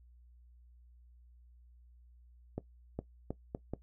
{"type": "accelerating click train", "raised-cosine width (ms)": 2, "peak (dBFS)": -23, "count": 5, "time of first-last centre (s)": [2.58, 3.736], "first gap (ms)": 410, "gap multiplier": 0.77, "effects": ["noise-tail reverb RT60 0.1 s tail -17 dB re dry", "added 60 Hz sine -57 dBFS peak until 3.82 s"]}